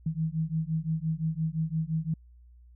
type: beating tone pair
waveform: sine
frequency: 157 / 162.8 Hz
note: D#3 / E3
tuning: +16 / -21 cents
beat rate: 5.8 Hz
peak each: -30 dBFS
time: 0.06-2.14 s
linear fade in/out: 5 ms
effects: added 60 Hz sine -51 dBFS peak until 2.75 s